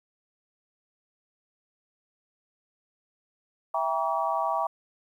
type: chord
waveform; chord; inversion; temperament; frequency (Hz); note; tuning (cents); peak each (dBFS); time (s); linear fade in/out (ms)
sine; E diminished seventh; none; just; 659.3 / 791.1 / 949.3 / 1139.2; E5 / G5 / Bb5 / Db6; 0 / +16 / +31 / +47; -30; 3.74-4.67; 5
effects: 10-bit